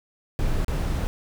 brown noise with dropouts, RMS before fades -24 dBFS, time 0.39-1.07 s, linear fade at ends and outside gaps 0 ms, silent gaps 0.646-0.682 s, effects none

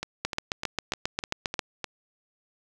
two click trains, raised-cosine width 0.2 ms, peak -9 / -14 dBFS, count 11 / 7, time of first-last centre 0.25-1.592 / 0.03-1.843 s, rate 7.45 / 3.31 Hz, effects none

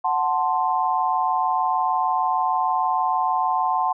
sine chord, F# diminished, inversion none, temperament equal, 740 / 880 / 1046.5 Hz, F#5 / A5 / C6, 0 / 0 / 0 cents, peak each -23 dBFS, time 0.04-3.93 s, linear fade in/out 10 ms, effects none

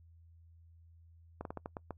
slowing click train, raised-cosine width 1 ms, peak -26 dBFS, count 7, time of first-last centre 1.41-1.907 s, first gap 42 ms, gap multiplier 1.27, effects noise-tail reverb RT60 0.1 s tail -25 dB re dry + added 83 Hz sine -57 dBFS peak until 1.97 s

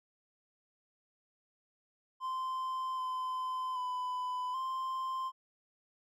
triangle tone with pitch steps, 1038 / 1026 / 1002 / 1046 Hz, C6 / C6 / B5 / C6, -14 / -34 / +25 / -1 cents, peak -32 dBFS, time 2.2-5.32 s, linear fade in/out 50 ms, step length 780 ms, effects none

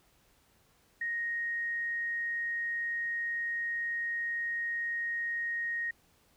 sine tone, 1869 Hz, A#6, 4 cents sharp, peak -31 dBFS, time 1.01-5.91 s, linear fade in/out 5 ms, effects pink hiss -67 dBFS RMS until 6.36 s

